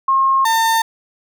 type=tone pair in turn; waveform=sine / 35% pulse; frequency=1074 / 903.1 Hz; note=C6 / A5; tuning=+45 / +45 cents; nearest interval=minor third; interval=300 cents; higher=first; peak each=-11 dBFS; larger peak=neither; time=0.08-0.45 / 0.45-0.82 s; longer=neither; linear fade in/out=5 ms; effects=none